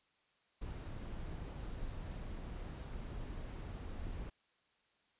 brown noise, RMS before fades -44 dBFS, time 0.61-4.3 s, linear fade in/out 10 ms, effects white hiss -75 dBFS RMS until 5.19 s + resampled to 8000 Hz

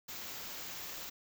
white band-stop noise, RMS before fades -44 dBFS, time 0.08-1.1 s, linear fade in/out 10 ms, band 7600 to 13000 Hz, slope 96 dB/octave, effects none

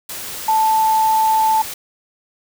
sine tone in noise, 880 Hz, A5, in tune, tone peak -12 dBFS, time 0.48-1.62 s, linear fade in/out 5 ms, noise white, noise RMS -29 dBFS, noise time 0.09-1.74 s, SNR +14 dB, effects none

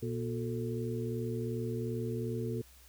harmonic tone with a mistuned harmonic, 120 Hz, B2, 49 cents flat, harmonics 1 / 2 / 3 / 4, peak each -36 / -39 / -40 / -39 dBFS, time 0.02-2.62 s, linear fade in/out 10 ms, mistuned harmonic 4, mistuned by -140 cents, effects added 63 Hz sine -58 dBFS peak until 2.88 s + white hiss -60 dBFS RMS until 2.88 s

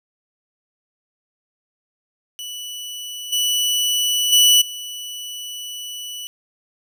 sawtooth tone with level steps, 2960 Hz, F#7, in tune, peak -26 / -14 / -7 / -26 dBFS, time 2.39-6.27 s, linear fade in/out 0 ms, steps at 3.32 / 4.32 / 4.61 s, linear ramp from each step 10 ms, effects none

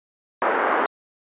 white band-pass noise, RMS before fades -21 dBFS, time 0.42-0.86 s, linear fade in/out 0 ms, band 300 to 1500 Hz, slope 24 dB/octave, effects resampled to 8000 Hz

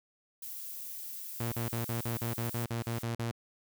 violet noise, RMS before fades -42 dBFS, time 0.42-2.65 s, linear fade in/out 5 ms
sawtooth tone bursts, 116.54 Hz, A#2, in tune, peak -28 dBFS, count 12, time 1.4-3.313 s, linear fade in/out 5 ms, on 120 ms, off 43 ms
blue noise with exponential growth, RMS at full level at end -45 dBFS, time 2.06-3.03 s, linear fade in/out 5 ms, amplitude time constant 210 ms
effects none

